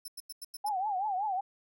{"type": "tone bursts", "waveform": "15% pulse", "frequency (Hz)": 5310, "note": "E8", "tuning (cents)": 12, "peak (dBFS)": -34, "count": 6, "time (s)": [0.05, 0.691], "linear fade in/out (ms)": 5, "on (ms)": 31, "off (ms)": 91}
{"type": "tone with vibrato", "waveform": "sine", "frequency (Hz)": 795, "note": "G5", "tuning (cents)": 24, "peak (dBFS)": -29, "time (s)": [0.64, 1.41], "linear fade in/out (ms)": 10, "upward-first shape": "triangle", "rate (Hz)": 5.3, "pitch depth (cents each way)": 180}
{"effects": []}